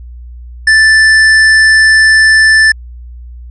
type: tone with tanh clipping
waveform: triangle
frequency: 1760 Hz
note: A6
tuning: in tune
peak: -5 dBFS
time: 0.67-2.72 s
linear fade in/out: 5 ms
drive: 16 dB
effects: added 60 Hz sine -26 dBFS peak until 3.5 s + resampled to 24000 Hz